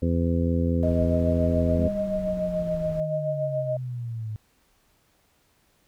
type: harmonic tone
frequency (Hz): 84.5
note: E2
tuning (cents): +43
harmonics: 1 / 2 / 3 / 4 / 5 / 6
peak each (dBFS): -24 / -27 / -26 / -35 / -35 / -31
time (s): 0.02-1.88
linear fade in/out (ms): 5
type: tone with tremolo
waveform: sine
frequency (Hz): 622.3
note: D#5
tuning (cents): 0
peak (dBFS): -23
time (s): 0.83-3.77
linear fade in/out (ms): 5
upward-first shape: sine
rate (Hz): 7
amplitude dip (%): 55
type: noise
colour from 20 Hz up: brown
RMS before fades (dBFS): -39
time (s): 0.83-3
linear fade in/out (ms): 0
type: linear sweep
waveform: sine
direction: down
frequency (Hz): 205.4 to 106.2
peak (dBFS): -29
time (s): 1.78-4.36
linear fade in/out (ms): 0
effects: pink hiss -65 dBFS RMS until 5.87 s